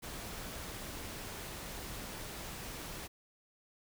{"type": "noise", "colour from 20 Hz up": "pink", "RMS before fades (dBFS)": -44, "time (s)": [0.02, 3.08], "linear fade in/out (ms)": 20, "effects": []}